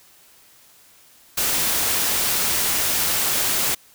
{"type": "noise", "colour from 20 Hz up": "white", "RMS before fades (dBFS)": -21, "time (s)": [1.37, 3.75], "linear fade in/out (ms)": 10, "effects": ["white hiss -52 dBFS RMS until 3.94 s"]}